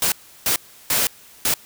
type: noise bursts at uneven times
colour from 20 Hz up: white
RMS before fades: -19 dBFS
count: 4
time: 0.02-0.12 / 0.46-0.56 / 0.9-1.07 / 1.45-1.54 s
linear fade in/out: 2 ms
effects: white hiss -47 dBFS RMS until 1.65 s